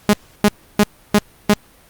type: tone bursts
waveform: sawtooth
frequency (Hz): 207.7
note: G#3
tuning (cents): 0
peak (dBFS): -5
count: 5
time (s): 0.09-1.535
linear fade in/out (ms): 0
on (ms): 41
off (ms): 310
effects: pink hiss -49 dBFS RMS until 1.89 s + Opus 48 kbps